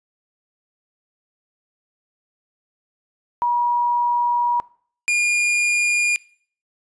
sine / 45% pulse tone pair in turn, 961 / 2422 Hz, B5 / D#7, -48 / -47 cents, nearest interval octave + major third, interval 1601 cents, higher second, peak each -16 dBFS, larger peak neither, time 3.42-4.6 / 5.08-6.16 s, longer first, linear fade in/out 0 ms, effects noise-tail reverb RT60 0.5 s tail -21 dB re dry + resampled to 22050 Hz

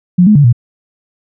sine tone with pitch steps, 178.8 / 211.6 / 144.4 / 119.5 Hz, F3 / G#3 / D3 / A#2, +41 / +33 / -29 / +43 cents, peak -3 dBFS, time 0.18-0.528 s, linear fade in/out 10 ms, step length 87 ms, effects none

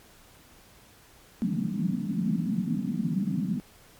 pink band-pass noise, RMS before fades -28 dBFS, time 1.42-3.6 s, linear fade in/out 0 ms, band 160 to 250 Hz, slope 48 dB/octave, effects pink hiss -55 dBFS RMS until 3.99 s + MP3 96 kbps

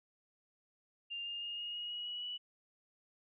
sine tone with pitch steps, 2798 / 2819 / 2840 / 2862 / 2883 / 2905 / 2927 / 2949 Hz, F7 / F7 / F7 / F7 / F#7 / F#7 / F#7 / F#7, +3 / +16 / +28 / +42 / -46 / -32 / -19 / -6 cents, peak -39 dBFS, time 1.1-2.38 s, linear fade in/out 20 ms, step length 160 ms, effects none

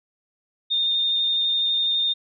sine tone with vibrato, 3646 Hz, A#7, 39 cents flat, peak -19 dBFS, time 0.7-2.14 s, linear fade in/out 20 ms, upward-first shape square, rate 12 Hz, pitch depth 9 cents each way, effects none

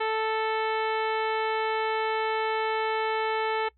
harmonic tone, 440 Hz, A4, in tune, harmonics 1 / 2 / 3 / 4 / 5 / 6 / 7 / 8 / 9, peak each -28 / -29 / -34 / -36 / -36 / -42 / -42 / -47 / -47 dBFS, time 0-3.69 s, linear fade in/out 10 ms, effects noise-tail reverb RT60 0.1 s tail -22 dB re dry + added 62 Hz sine -62 dBFS peak until 3.77 s

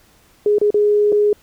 sine tone with dropouts, 415.8 Hz, G#4, 2 cents sharp, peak -11 dBFS, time 0.46-1.33 s, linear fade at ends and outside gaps 2 ms, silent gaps 0.584-0.614 / 0.705-0.743 / 1.121-1.125 s, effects pink hiss -53 dBFS RMS until 1.42 s

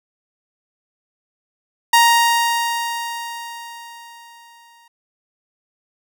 sawtooth tone with exponential decay, 935 Hz, A#5, 5 cents sharp, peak -5 dBFS, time 1.93-4.88 s, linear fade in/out 5 ms, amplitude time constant 640 ms, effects none

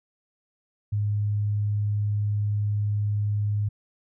sine tone with vibrato, 103.83 Hz, G#2, in tune, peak -22 dBFS, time 0.92-3.69 s, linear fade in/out 10 ms, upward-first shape sine, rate 20 Hz, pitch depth 9 cents each way, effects none

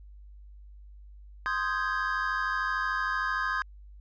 triangle chord, Ab major seventh, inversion first, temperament equal, 1046.5 / 1244.5 / 1568 / 1661.2 Hz, C6 / Eb6 / G6 / Ab6, 0 / 0 / 0 / 0 cents, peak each -31 dBFS, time 1.46-3.62 s, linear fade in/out 0 ms, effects added 50 Hz sine -46 dBFS peak until 4 s + resampled to 16000 Hz

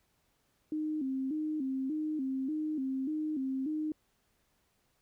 sine tone with vibrato, 285.8 Hz, D4, 47 cents flat, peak -31 dBFS, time 0.72-3.92 s, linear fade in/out 2 ms, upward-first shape square, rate 1.7 Hz, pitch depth 130 cents each way, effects pink hiss -74 dBFS RMS until 5.01 s

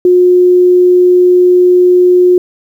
sine tone, 360 Hz, F#4, 47 cents flat, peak -3 dBFS, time 0.05-2.38 s, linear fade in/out 2 ms, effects 7-bit

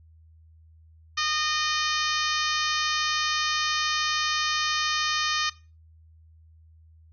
harmonic tone, 613 Hz, D#5, 26 cents flat, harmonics 2 / 3 / 4 / 5 / 6 / 7 / 8 / 9 / 10, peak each -29 / -31 / -32 / -33 / -34 / -34 / -35 / -36 / -36 dBFS, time 1.17-5.5 s, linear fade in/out 10 ms, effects noise-tail reverb RT60 0.3 s tail -18 dB re dry + added 80 Hz sine -51 dBFS peak until 7.12 s

